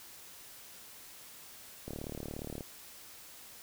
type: click train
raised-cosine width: 2 ms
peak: -27 dBFS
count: 28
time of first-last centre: 1.88-2.608 s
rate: 37.1 Hz
effects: white hiss -52 dBFS RMS until 3.62 s